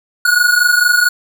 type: tone pair together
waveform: square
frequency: 1442 / 1466.4 Hz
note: F#6 / F#6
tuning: -45 / -16 cents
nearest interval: unison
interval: 29 cents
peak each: -13 dBFS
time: 0.25-1.09 s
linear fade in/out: 5 ms
effects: none